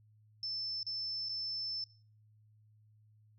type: tone with dropouts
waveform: sine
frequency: 5290 Hz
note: E8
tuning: 5 cents sharp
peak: -36 dBFS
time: 0.43-1.84 s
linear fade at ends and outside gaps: 1 ms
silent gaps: 0.83-0.866 / 1.287-1.293 s
effects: noise-tail reverb RT60 0.4 s tail -19 dB re dry + added 107 Hz sine -62 dBFS peak until 3.38 s